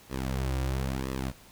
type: tone with flanger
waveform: sawtooth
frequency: 65.8 Hz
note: C2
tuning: 10 cents sharp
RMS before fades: -31 dBFS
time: 0.09-1.33 s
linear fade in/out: 50 ms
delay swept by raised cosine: 1.3 to 4.7 ms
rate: 0.99 Hz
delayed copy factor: -0.85
effects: pink hiss -54 dBFS RMS until 1.51 s